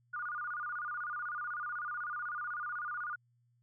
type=tone with vibrato; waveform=sine; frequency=1318.5 Hz; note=E6; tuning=in tune; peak=-36 dBFS; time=0.13-3.16 s; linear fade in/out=10 ms; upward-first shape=square; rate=16 Hz; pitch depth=160 cents each way; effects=added 120 Hz sine -69 dBFS peak until 3.62 s